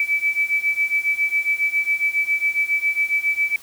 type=beating tone pair; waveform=sine; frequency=2300 / 2307.3 Hz; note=D7 / D7; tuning=-37 / -31 cents; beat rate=7.3 Hz; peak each=-22 / -20 dBFS; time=0-3.56 s; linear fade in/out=2 ms; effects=white hiss -45 dBFS RMS until 3.62 s